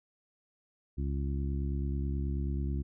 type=harmonic tone; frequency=69.3 Hz; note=C#2; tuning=in tune; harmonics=1 / 2 / 3 / 4 / 5; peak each=-31 / -37 / -41 / -43 / -45 dBFS; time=0.97-2.83 s; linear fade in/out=20 ms; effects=none